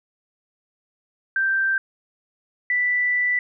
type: tone pair in turn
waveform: sine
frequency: 1568 / 1975.6 Hz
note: G6 / B6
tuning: 0 / 0 cents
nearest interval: major third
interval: 400 cents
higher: second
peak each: -18 dBFS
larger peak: neither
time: 1.36-1.78 / 2.7-3.39 s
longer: second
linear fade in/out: 2 ms
effects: none